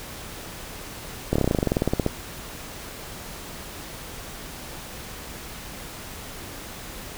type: slowing click train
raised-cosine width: 2 ms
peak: -7 dBFS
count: 18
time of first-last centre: 1.33-2.064 s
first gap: 26 ms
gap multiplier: 1.06
effects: pink hiss -38 dBFS RMS until 7.17 s